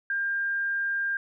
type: tone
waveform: sine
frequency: 1600 Hz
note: G6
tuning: 35 cents sharp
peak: -25 dBFS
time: 0.1-1.17 s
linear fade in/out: 2 ms
effects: none